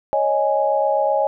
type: chord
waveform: sine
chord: C# suspended second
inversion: none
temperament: equal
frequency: 554.4 / 622.3 / 830.6 Hz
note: C#5 / D#5 / G#5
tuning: 0 / 0 / 0 cents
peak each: -20 dBFS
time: 0.13-1.27 s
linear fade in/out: 0 ms
effects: none